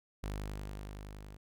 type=tone with level ramp; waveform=sawtooth; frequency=50.7 Hz; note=G#1; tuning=41 cents flat; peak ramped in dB=-32 to -44 dBFS; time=0.23-1.37 s; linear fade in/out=10 ms; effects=none